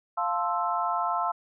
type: chord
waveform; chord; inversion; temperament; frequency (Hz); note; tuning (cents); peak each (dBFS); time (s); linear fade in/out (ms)
sine; F major seventh; none; equal; 698.5 / 880 / 1046.5 / 1318.5; F5 / A5 / C6 / E6; 0 / 0 / 0 / 0; -30 / -31 / -30 / -30; 0.17-1.32; 10
effects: none